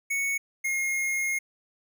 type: tone pair in turn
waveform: square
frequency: 2217 / 2146 Hz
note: C#7 / C7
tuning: 0 / +43 cents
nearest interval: minor second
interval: 57 cents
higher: first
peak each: -26 dBFS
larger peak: neither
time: 0.1-0.38 / 0.64-1.39 s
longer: second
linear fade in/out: 10 ms
effects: none